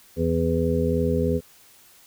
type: harmonic tone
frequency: 82.9 Hz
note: E2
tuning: 10 cents sharp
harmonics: 1 / 2 / 3 / 5 / 6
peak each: -26 / -26 / -26 / -26 / -26 dBFS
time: 0.16-1.41 s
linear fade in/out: 50 ms
effects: white hiss -53 dBFS RMS until 2.06 s